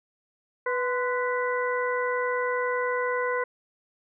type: harmonic tone with a mistuned harmonic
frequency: 493.9 Hz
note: B4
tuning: in tune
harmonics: 1 / 2 / 3 / 4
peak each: -27 / -30 / -32 / -33 dBFS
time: 0.66-3.44 s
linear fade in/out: 5 ms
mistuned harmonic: 2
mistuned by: +62 cents
effects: none